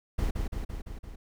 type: noise with echo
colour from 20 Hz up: brown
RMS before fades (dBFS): -27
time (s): 0.18-0.31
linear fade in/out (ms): 10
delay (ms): 170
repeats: 5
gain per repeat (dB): -3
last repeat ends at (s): 1.16
effects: none